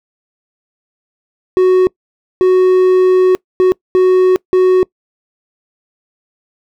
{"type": "tone bursts at uneven times", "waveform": "triangle", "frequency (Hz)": 370, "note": "F#4", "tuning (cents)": 0, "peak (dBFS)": -4, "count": 5, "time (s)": [[1.57, 1.87], [2.41, 3.35], [3.6, 3.72], [3.95, 4.36], [4.53, 4.83]], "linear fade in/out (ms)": 0, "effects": ["noise-tail reverb RT60 0.1 s tail -24 dB re dry"]}